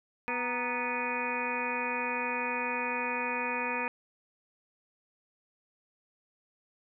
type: harmonic tone with a mistuned harmonic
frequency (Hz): 246.9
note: B3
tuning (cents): 0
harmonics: 1 / 2 / 3 / 4 / 5 / 6 / 7 / 8 / 9 / 10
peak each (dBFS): -40 / -38 / -46 / -35 / -41 / -45 / -40 / -44 / -41 / -35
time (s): 0.28-3.88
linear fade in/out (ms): 0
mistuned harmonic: 4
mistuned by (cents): -88
effects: none